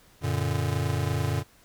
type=chord; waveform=square; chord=Gb augmented; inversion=none; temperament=just; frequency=92.5 / 115.62 / 144.53 Hz; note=Gb2 / Bb2 / D3; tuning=0 / -14 / -27 cents; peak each=-30 dBFS; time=0.21-1.44 s; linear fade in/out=50 ms; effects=pink hiss -58 dBFS RMS until 1.64 s